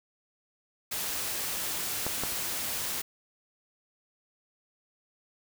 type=noise; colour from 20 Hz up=white; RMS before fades=-33 dBFS; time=0.91-3.02 s; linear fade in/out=10 ms
type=clicks; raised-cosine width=1 ms; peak=-18 dBFS; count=2; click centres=2.066 / 2.236 s
effects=none